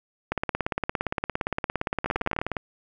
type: two click trains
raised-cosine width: 0.5 ms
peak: -12 / -10 dBFS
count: 11 / 37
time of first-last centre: 2.06-2.568 / 0.32-2.389 s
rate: 19.7 / 17.4 Hz
effects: none